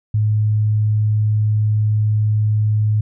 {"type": "tone", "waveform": "sine", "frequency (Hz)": 106.8, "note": "G#2", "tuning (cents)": 49, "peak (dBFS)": -13, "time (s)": [0.14, 3.01], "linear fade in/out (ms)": 5, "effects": []}